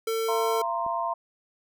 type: tone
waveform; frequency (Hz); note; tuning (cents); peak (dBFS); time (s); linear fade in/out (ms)
square; 450; A4; +39; -26; 0.07-0.62; 5
type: chord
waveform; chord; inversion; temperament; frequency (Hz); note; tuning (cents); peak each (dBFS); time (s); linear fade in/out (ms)
sine; F suspended fourth; none; equal with one note detuned; 680.9 / 932.3 / 1046.5; F5 / Bb5 / C6; -44 / 0 / 0; -30; 0.28-1.14; 10
type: click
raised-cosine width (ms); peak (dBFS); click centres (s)
2; -31; 0.864
effects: none